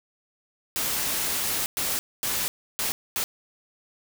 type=noise bursts at uneven times; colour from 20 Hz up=white; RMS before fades=-27 dBFS; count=5; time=0.76-1.66 / 1.77-1.99 / 2.23-2.48 / 2.79-2.92 / 3.16-3.24 s; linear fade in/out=0 ms; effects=none